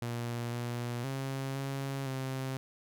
sawtooth tone with pitch steps, 118.8 / 120.2 / 135 / 136.7 / 132.3 Hz, A#2 / B2 / C#3 / C#3 / C3, +33 / -46 / -45 / -24 / +20 cents, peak -30 dBFS, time 0.02-2.57 s, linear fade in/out 0 ms, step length 510 ms, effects none

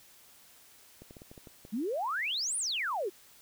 clicks, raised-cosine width 2 ms, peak -35 dBFS, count 8, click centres 1.02 / 1.109 / 1.168 / 1.219 / 1.315 / 1.378 / 1.472 / 1.651 s
sine exponential two-way sweep, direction up then down, 197.4 to 9956 to 340 Hz, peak -30 dBFS, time 1.72-3.1 s, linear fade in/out 20 ms, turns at 2.57 s
effects white hiss -58 dBFS RMS until 3.41 s

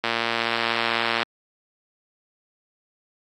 click train, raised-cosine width 0.3 ms, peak -6 dBFS, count 139, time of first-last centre 0.04-1.23 s, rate 116 Hz, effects high-pass 200 Hz 12 dB/octave + AAC 48 kbps

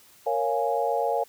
sine chord, Bb minor seventh, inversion none, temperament equal, 466.2 / 554.4 / 698.5 / 830.6 Hz, Bb4 / Db5 / F5 / Ab5, 0 / 0 / 0 / 0 cents, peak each -28 dBFS, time 0.26-1.24 s, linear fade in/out 10 ms, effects white hiss -55 dBFS RMS until 1.28 s

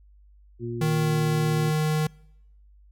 harmonic tone, 118.1 Hz, A#2, 23 cents sharp, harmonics 1 / 2 / 3, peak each -32 / -36 / -32 dBFS, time 0.59-1.73 s, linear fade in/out 50 ms
square tone with pitch glide, 155.7 to 154.36 Hz, D#3 to D#3, +2 to -13 cents, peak -22 dBFS, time 0.81-2.07 s, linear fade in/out 5 ms, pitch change -15 cents, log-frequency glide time 0.98-1.11 s
effects noise-tail reverb RT60 0.8 s tail -25 dB re dry + added 50 Hz sine -51 dBFS peak until 2.91 s

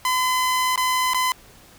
sawtooth tone with dropouts, 1017 Hz, C6, 50 cents flat, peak -15 dBFS, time 0.05-1.32 s, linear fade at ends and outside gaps 1 ms, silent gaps 0.759-0.776 / 1.135-1.145 s, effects pink hiss -49 dBFS RMS until 1.78 s

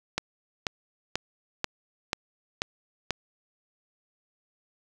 click train, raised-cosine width 0.2 ms, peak -9 dBFS, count 7, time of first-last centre 0.18-3.107 s, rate 2.05 Hz, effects none

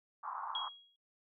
pink band-pass noise, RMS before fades -42 dBFS, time 0.23-0.69 s, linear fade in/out 10 ms, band 890 to 1200 Hz, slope 48 dB/octave
sine tone with exponential decay, 3300 Hz, G#7, 12 cents flat, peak -33 dBFS, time 0.55-0.96 s, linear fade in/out 2 ms, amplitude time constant 89 ms
effects noise-tail reverb RT60 0.2 s tail -23 dB re dry

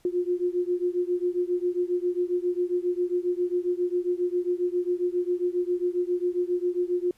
sine beating tone pair, 352.9 / 360.3 Hz, F4 / F#4, +18 / -46 cents, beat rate 7.4 Hz, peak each -26 / -27 dBFS, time 0.05-7.11 s, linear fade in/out 2 ms, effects pink hiss -63 dBFS RMS until 7.17 s + resampled to 32000 Hz

